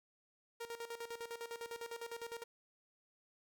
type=tone with tremolo; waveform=sawtooth; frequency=466.2 Hz; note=A#4; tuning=in tune; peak=-38 dBFS; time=0.6-2.44 s; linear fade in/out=10 ms; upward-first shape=square; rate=9.9 Hz; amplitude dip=75%; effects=none